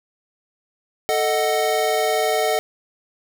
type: chord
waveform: square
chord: D# diminished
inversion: second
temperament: equal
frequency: 440 / 622.3 / 740 Hz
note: A4 / D#5 / F#5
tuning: 0 / 0 / 0 cents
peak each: -23 dBFS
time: 1.09-2.59 s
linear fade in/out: 0 ms
effects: none